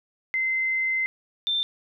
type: tone pair in turn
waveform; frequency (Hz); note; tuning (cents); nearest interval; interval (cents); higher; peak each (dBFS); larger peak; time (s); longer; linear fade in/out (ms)
sine; 2068 / 3572; C7 / A7; -21 / +25; major sixth; 946; second; -22; neither; 0.34-1.06 / 1.47-1.63; first; 0
effects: none